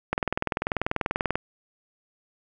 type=click train; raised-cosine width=0.5 ms; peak=-9 dBFS; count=26; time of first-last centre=0.13-1.355 s; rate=20.4 Hz; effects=none